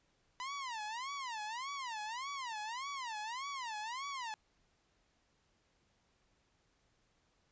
sawtooth tone with vibrato, 978 Hz, B5, 17 cents flat, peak -36 dBFS, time 0.4-4.34 s, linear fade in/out 0 ms, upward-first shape sine, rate 1.7 Hz, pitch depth 260 cents each way, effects pink hiss -75 dBFS RMS until 7.51 s + resampled to 16000 Hz

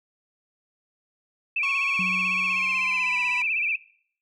sine tone with vibrato, 2496 Hz, D#7, 5 cents sharp, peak -22 dBFS, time 1.56-3.76 s, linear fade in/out 5 ms, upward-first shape sine, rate 16 Hz, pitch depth 120 cents each way
sawtooth tone with pitch glide, 1100 to 985.7 Hz, C#6 to B5, -14 to -4 cents, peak -27 dBFS, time 1.63-3.42 s, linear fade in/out 2 ms, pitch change -190 cents, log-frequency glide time 2.45-3.19 s
sine tone with exponential decay, 185 Hz, F#3, in tune, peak -28 dBFS, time 1.99-3.7 s, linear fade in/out 2 ms, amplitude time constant 370 ms
effects noise-tail reverb RT60 0.6 s tail -21 dB re dry + low-pass 6000 Hz 12 dB/octave

